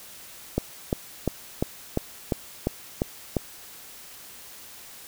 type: click train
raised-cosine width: 2 ms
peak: -9 dBFS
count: 9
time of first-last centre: 0.58-3.367 s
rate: 2.87 Hz
effects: white hiss -45 dBFS RMS until 5.07 s